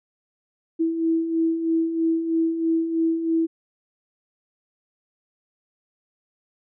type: beating tone pair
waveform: sine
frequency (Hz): 324.9 / 328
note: E4 / E4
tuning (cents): -25 / -9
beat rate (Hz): 3.1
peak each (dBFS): -28 / -20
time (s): 0.79-3.47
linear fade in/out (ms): 20
effects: none